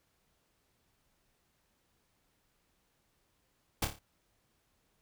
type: noise with echo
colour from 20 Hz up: pink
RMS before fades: -30 dBFS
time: 3.82-3.85 s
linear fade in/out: 5 ms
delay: 28 ms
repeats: 5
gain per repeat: -6 dB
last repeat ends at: 3.99 s
effects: pink hiss -75 dBFS RMS until 5.01 s